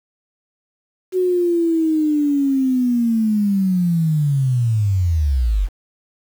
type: linear sweep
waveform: sine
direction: down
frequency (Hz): 372.8 to 42.28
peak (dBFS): -14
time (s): 1.12-5.69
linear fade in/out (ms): 50
effects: 7-bit